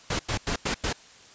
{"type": "noise bursts", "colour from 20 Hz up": "pink", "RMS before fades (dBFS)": -27, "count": 5, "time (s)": [0.1, 0.928], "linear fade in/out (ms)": 5, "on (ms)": 92, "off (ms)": 92, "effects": ["white hiss -51 dBFS RMS until 1.34 s", "resampled to 16000 Hz"]}